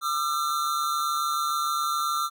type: tone pair together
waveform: square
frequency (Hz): 1200 / 1347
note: D6 / E6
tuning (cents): +37 / +37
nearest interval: major second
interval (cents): 200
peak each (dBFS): -28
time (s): 0.01-2.3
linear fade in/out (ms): 50
effects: none